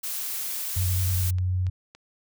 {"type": "noise", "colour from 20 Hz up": "blue", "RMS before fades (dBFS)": -31, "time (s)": [0.03, 1.31], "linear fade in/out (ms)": 10}
{"type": "tone with pitch glide", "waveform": "sine", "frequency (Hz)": [91, 91.69], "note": ["F#2", "F#2"], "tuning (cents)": [-28, -15], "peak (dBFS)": -22, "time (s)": [0.76, 1.7], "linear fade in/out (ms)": 10, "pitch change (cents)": 13, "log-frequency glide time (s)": [1.29, 1.55]}
{"type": "click train", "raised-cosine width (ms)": 0.2, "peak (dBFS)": -28, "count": 5, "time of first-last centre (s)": [0.82, 1.95], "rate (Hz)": 3.54}
{"effects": []}